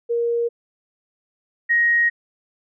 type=tone pair in turn; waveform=sine; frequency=470 / 1880 Hz; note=A#4 / A#6; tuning=+14 / +14 cents; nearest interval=2 octaves; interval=2400 cents; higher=second; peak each=-18 / -14 dBFS; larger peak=second; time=0.09-0.49 / 1.69-2.1 s; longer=second; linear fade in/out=20 ms; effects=none